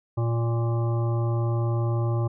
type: harmonic tone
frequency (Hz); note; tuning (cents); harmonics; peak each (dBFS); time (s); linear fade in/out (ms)
116.54; A#2; 0; 1 / 3 / 5 / 7 / 9 / 10; -22 / -32 / -36 / -39 / -41 / -42; 0.17-2.28; 10
effects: none